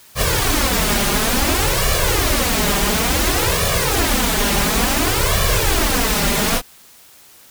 pink noise with flanger, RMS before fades -17 dBFS, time 0.15-6.62 s, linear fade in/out 50 ms, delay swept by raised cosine 1.7 to 5 ms, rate 0.57 Hz, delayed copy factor +0.9, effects white hiss -46 dBFS RMS until 7.5 s

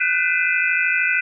sine tone cluster, 1474 / 1527 / 2014 / 2420 / 2591 Hz, F#6 / G6 / B6 / D#7 / E7, -7 / -46 / +33 / -49 / -30 cents, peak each -23 dBFS, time 0-1.21 s, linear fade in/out 10 ms, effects none

